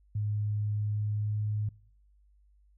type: tone with pitch glide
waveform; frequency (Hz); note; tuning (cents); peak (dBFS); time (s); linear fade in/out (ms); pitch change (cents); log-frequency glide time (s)
sine; 104.8 to 105.47; G#2 to G#2; +16 to +27; -28; 0.15-1.69; 5; +11; 0.69-1.4
effects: noise-tail reverb RT60 0.6 s tail -23 dB re dry + added 50 Hz sine -60 dBFS peak until 2.77 s